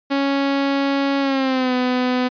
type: tone with pitch glide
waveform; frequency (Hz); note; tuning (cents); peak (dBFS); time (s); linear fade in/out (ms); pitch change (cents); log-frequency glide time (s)
sawtooth; 277.2 to 251.3; C#4 to B3; 0 to +30; -13; 0.1-2.29; 20; -170; 1.2-1.74
effects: resampled to 11025 Hz